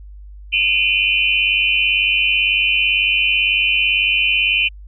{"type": "tone cluster", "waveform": "sine", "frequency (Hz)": [2414, 2512, 2735, 3014], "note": ["D7", "D#7", "F7", "F#7"], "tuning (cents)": [47, 16, -37, 31], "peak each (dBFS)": -19, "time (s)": [0.52, 4.69], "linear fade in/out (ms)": 20, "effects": ["added 50 Hz sine -34 dBFS peak until 4.87 s"]}